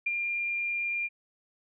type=tone with ADSR envelope; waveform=sine; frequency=2397 Hz; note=D7; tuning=35 cents sharp; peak=-24 dBFS; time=0.06-1.09 s; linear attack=8 ms; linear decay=29 ms; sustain=-4 dB; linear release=35 ms; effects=none